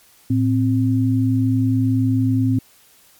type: tone pair together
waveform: sine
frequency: 110.98 / 261.6 Hz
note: A2 / C4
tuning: +15 / 0 cents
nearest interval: octave + minor third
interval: 1485 cents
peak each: -17 / -17 dBFS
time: 0.3-2.59 s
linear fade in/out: 5 ms
effects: white hiss -52 dBFS RMS until 3.19 s + MP3 96 kbps